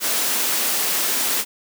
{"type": "high-pass noise", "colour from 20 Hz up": "white", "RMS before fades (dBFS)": -21, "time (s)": [0, 1.45], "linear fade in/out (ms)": 50, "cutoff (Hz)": 200, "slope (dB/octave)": 24, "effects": []}